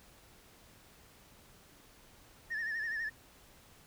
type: tone with vibrato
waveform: sine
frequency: 1787 Hz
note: A6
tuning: 26 cents sharp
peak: -32 dBFS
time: 2.5-3.1 s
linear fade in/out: 20 ms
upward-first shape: sine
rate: 12 Hz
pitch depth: 78 cents each way
effects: tanh soft clip ceiling -32 dBFS + pink hiss -60 dBFS RMS until 3.86 s